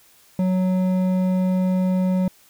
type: tone with hard clipping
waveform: triangle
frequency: 185 Hz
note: F#3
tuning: in tune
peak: -19 dBFS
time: 0.39-2.28 s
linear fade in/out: 2 ms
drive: 12 dB
effects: white hiss -54 dBFS RMS until 2.49 s